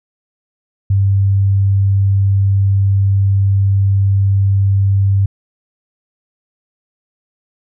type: tone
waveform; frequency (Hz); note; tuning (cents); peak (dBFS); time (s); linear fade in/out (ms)
sine; 98.3; G2; +5; -9; 0.9-5.26; 5
effects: none